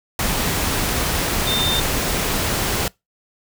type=tone in noise; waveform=sine; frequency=3613 Hz; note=A7; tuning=45 cents sharp; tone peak=-20 dBFS; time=1.47-1.8 s; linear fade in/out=2 ms; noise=pink; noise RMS=-21 dBFS; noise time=0.19-2.88 s; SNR=-2 dB; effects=noise-tail reverb RT60 0.2 s tail -24 dB re dry